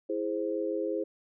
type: chord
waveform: sine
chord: E augmented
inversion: none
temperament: equal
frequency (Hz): 329.6 / 415.3 / 523.3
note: E4 / G#4 / B#4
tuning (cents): 0 / 0 / 0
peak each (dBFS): -33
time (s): 0.09-1.04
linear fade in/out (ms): 10
effects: none